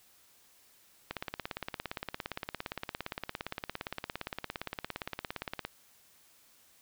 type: click train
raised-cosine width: 0.3 ms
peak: -19 dBFS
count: 80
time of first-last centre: 1.11-5.65 s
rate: 17.4 Hz
effects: white hiss -63 dBFS RMS until 6.81 s